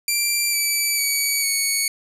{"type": "tone with pitch steps", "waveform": "10% pulse", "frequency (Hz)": [2359, 2313, 2268, 2224], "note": ["D7", "D7", "C#7", "C#7"], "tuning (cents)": [7, -27, 39, 5], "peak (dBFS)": -10, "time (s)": [0.08, 1.88], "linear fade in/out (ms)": 2, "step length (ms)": 450, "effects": ["resampled to 32000 Hz", "8-bit"]}